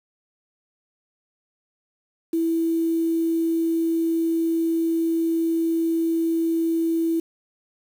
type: tone with quantisation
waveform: sine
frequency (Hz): 329.6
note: E4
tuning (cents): 0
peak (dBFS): -19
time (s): 2.33-7.2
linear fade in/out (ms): 5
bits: 7
effects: none